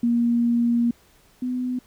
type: tone pair in turn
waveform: sine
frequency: 236.4 / 250.9 Hz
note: A#3 / B3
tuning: +24 / +28 cents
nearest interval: minor second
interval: 104 cents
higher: second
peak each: -17 / -23 dBFS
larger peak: first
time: 0.03-0.91 / 1.42-1.79 s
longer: first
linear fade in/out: 5 ms
effects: pink hiss -57 dBFS RMS until 1.86 s